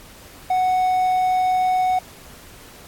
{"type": "tone", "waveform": "triangle", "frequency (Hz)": 740, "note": "F#5", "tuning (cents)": 0, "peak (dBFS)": -14, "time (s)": [0.5, 1.99], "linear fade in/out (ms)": 5, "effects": ["pink hiss -44 dBFS RMS until 2.87 s", "AAC 64 kbps"]}